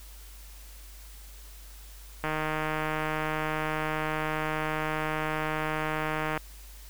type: click train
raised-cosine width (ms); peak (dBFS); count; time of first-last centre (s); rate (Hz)
0.5; -15; 642; 2.24-6.375; 155
effects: added 50 Hz sine -45 dBFS peak until 6.89 s + white hiss -52 dBFS RMS until 6.89 s